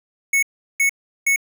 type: tone bursts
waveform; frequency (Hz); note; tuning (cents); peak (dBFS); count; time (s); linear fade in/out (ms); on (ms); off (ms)
square; 2207; C#7; -8; -15; 3; 0.33-1.361; 5; 97; 370
effects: none